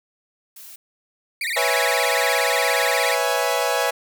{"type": "noise", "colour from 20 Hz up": "blue", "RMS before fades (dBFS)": -41, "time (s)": [0.56, 0.76], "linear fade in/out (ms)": 5}
{"type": "tone with vibrato", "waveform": "35% pulse", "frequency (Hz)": 2093, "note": "C7", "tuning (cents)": 0, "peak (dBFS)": -21, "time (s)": [1.41, 3.15], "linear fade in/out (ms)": 2, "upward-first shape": "sine", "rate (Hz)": 17, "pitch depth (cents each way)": 250}
{"type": "chord", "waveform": "sawtooth", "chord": "C# minor seventh", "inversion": "third", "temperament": "equal", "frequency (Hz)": [493.9, 554.4, 659.3, 830.6], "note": ["B4", "C#5", "E5", "G#5"], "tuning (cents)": [0, 0, 0, 0], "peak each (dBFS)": -21, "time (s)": [1.56, 3.91], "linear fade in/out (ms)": 10}
{"effects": []}